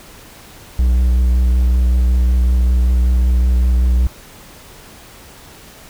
triangle tone with vibrato, 61.74 Hz, B1, in tune, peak -8 dBFS, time 0.79-4.07 s, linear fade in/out 0 ms, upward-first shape triangle, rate 5.3 Hz, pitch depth 23 cents each way, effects pink hiss -40 dBFS RMS until 5.89 s

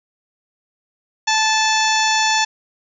harmonic tone with a mistuned harmonic, 874 Hz, A5, 12 cents flat, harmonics 1 / 2 / 3 / 4 / 5 / 6 / 7 / 8, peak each -18 / -21 / -23 / -24 / -25 / -26 / -26 / -27 dBFS, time 1.27-2.45 s, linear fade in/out 10 ms, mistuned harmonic 6, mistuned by +56 cents, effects none

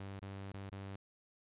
sawtooth tone with dropouts, 98 Hz, G2, in tune, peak -40 dBFS, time 0-0.96 s, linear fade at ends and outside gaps 5 ms, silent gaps 0.195-0.219 / 0.52-0.539 / 0.698-0.719 s, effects resampled to 8000 Hz

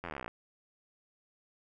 slowing click train, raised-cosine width 0.5 ms, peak -24 dBFS, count 18, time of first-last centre 0.04-0.279 s, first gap 11 ms, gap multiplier 1.03, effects none

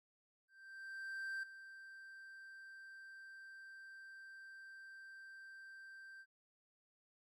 triangle tone with ADSR envelope, 1568 Hz, G6, in tune, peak -38 dBFS, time 0.48-6.26 s, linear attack 950 ms, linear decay 6 ms, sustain -13 dB, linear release 54 ms, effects none

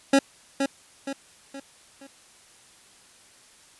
25% pulse tone with echo, 274.5 Hz, C#4, 17 cents flat, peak -11 dBFS, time 0.13-0.19 s, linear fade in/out 5 ms, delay 470 ms, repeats 4, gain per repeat -7 dB, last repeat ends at 2.07 s, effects white hiss -54 dBFS RMS until 3.79 s + resampled to 24000 Hz

